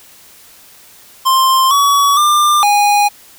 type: tone with pitch steps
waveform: square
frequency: 1051 / 1131 / 1194 / 822 Hz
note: C6 / C#6 / D6 / G#5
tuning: +7 / +34 / +28 / -18 cents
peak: -9 dBFS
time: 1.25-3.09 s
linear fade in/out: 20 ms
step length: 460 ms
effects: white hiss -42 dBFS RMS until 3.38 s